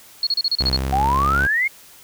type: tone bursts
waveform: sine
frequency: 4328 Hz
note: C#8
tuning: 42 cents flat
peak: -16 dBFS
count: 8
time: 0.23-0.765 s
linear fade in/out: 2 ms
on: 38 ms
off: 33 ms
type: tone with pitch glide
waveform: sawtooth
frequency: 65.41 to 68.9 Hz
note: C2 to C#2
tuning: 0 to -10 cents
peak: -17 dBFS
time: 0.6-1.47 s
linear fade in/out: 10 ms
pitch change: +90 cents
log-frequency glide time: 0.71-1.11 s
type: exponential sweep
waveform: sine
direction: up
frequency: 736 to 2200 Hz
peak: -16 dBFS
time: 0.92-1.68 s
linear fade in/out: 10 ms
effects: white hiss -46 dBFS RMS until 2.03 s